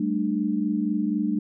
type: chord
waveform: sine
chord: G suspended second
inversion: none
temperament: equal with one note detuned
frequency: 196 / 220 / 298.6 Hz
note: G3 / A3 / D4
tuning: 0 / 0 / +29 cents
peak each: -27 / -26 / -26 dBFS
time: 0-1.39 s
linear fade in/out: 5 ms
effects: none